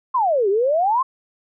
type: exponential two-way sweep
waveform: sine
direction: down then up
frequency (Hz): 1087 to 378.8 to 1087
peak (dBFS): -15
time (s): 0.14-1.03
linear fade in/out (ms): 10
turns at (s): 0.49
effects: none